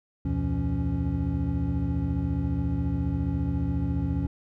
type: tone cluster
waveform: triangle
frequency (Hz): 70.3 / 84.8 / 120.3 / 169.3 / 278.3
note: C#2 / E2 / B2 / E3 / C#4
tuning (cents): +25 / +50 / -45 / +46 / +7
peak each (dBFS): -29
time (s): 0.25-4.27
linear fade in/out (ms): 5
effects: none